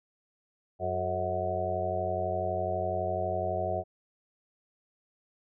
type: harmonic tone with a mistuned harmonic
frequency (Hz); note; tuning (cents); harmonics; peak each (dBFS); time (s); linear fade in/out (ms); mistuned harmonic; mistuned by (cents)
92; F#2; -9; 1 / 2 / 4 / 5 / 6 / 7 / 8; -36 / -42 / -38 / -40 / -38 / -32 / -34; 0.79-3.84; 50; 5; -55
effects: none